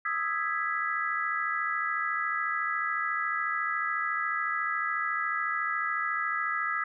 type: chord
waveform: sine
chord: E major seventh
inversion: third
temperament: equal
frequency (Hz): 1244.5 / 1318.5 / 1661.2 / 1975.5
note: D#6 / E6 / G#6 / B6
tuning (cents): 0 / 0 / 0 / 0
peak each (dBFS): -33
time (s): 0.05-6.84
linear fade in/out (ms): 5
effects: none